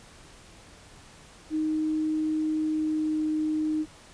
sine tone with pitch glide, 311.1 to 309.3 Hz, D#4 to D#4, 0 to -10 cents, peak -24 dBFS, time 1.5-3.86 s, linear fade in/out 50 ms, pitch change -10 cents, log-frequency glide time 2.55-3.23 s, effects pink hiss -51 dBFS RMS until 4.13 s + resampled to 22050 Hz

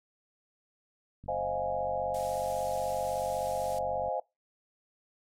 click train, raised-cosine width 5 ms, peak -36 dBFS, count 136, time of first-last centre 1.24-4.082 s, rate 47.5 Hz
sine chord, F minor seventh, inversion second, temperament equal, 523.3 / 622.3 / 698.5 / 830.6 Hz, C5 / Eb5 / F5 / Ab5, 0 / 0 / 0 / 0 cents, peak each -35 dBFS, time 1.28-4.2 s, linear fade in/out 5 ms
blue noise, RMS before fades -43 dBFS, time 2.14-3.79 s, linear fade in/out 5 ms
effects noise-tail reverb RT60 0.2 s tail -22 dB re dry + low-pass 10000 Hz 12 dB/octave

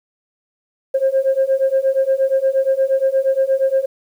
sine beating tone pair, 530 / 538.5 Hz, C5 / C5, +22 / +50 cents, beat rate 8.5 Hz, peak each -16 / -15 dBFS, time 0.94-3.86 s, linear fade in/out 10 ms, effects tanh soft clip ceiling -8 dBFS + 8-bit

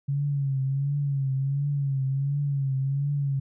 sine tone with vibrato, 138.59 Hz, C#3, in tune, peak -23 dBFS, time 0.08-3.4 s, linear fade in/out 10 ms, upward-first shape triangle, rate 1.4 Hz, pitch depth 76 cents each way, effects none

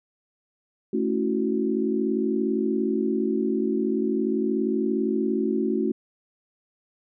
sine chord, F# minor seventh, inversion first, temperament equal, 220 / 277.2 / 329.6 / 370 Hz, A3 / C#4 / E4 / F#4, 0 / 0 / 0 / 0 cents, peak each -26 / -28 / -29 / -26 dBFS, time 0.93-5.92 s, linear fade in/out 5 ms, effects none

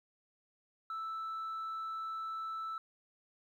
sine tone, 1318.5 Hz, E6, in tune, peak -35 dBFS, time 0.9-2.78 s, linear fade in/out 2 ms, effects tanh soft clip ceiling -36 dBFS + 12-bit

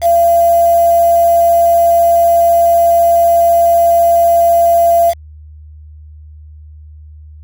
sine tone with quantisation, 682 Hz, F5, 41 cents flat, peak -6 dBFS, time 0.01-5.14 s, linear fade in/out 50 ms, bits 4, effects added 76 Hz sine -32 dBFS peak until 7.43 s

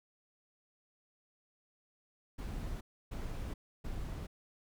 brown noise bursts, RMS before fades -40 dBFS, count 3, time 2.38-4.27 s, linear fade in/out 10 ms, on 430 ms, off 300 ms, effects none

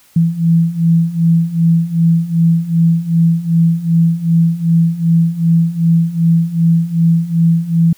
sine beating tone pair, 164.81 / 167.41 Hz, E3 / E3, 0 / +27 cents, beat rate 2.6 Hz, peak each -14 / -11 dBFS, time 0.16-7.93 s, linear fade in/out 5 ms, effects white hiss -49 dBFS RMS until 7.97 s

